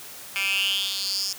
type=tone with high-pass filter sweep; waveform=10% pulse; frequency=195.7 Hz; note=G3; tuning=3 cents flat; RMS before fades=-26 dBFS; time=0.36-1.33 s; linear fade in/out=0 ms; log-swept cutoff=2200 to 5600 Hz; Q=6.8; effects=white hiss -41 dBFS RMS until 1.38 s + high-pass 80 Hz 12 dB/octave